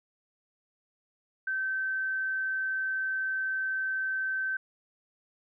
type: tone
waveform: sine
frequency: 1544 Hz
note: G6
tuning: 27 cents flat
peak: -28 dBFS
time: 1.47-4.57 s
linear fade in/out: 5 ms
effects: none